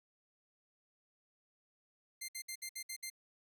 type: tone bursts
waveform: 10% pulse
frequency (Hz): 2093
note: C7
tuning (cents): 0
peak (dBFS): -32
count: 7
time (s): 2.21-3.101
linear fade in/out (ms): 10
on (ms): 75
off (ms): 61
effects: none